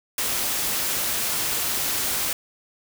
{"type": "noise", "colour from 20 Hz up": "white", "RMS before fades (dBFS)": -25, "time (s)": [0.18, 2.33], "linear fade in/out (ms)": 2, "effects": []}